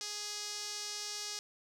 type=tone with band-pass filter; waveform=sawtooth; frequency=415.3 Hz; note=G#4; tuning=in tune; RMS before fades=-41 dBFS; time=0.01-1.39 s; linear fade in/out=0 ms; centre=5500 Hz; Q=2.8; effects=none